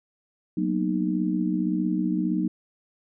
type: chord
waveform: sine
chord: B major seventh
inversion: second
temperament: just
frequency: 185.21 / 231.5 / 246.9 / 308.7 Hz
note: F#3 / A#3 / B3 / D#4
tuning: +2 / -12 / 0 / -14 cents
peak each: -26 / -31 / -31 / -26 dBFS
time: 0.57-2.48 s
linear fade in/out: 5 ms
effects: none